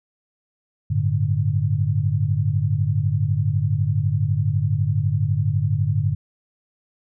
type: chord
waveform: sine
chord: G suspended second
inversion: none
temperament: equal with one note detuned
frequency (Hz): 98 / 110 / 145.99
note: G2 / A2 / D3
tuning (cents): 0 / 0 / -10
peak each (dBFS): -22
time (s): 0.9-6.15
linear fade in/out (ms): 10
effects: none